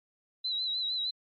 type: tone with vibrato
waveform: sine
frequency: 3951 Hz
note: B7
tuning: in tune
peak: -29 dBFS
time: 0.44-1.11 s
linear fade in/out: 10 ms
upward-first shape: sine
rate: 6.5 Hz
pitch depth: 56 cents each way
effects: MP3 32 kbps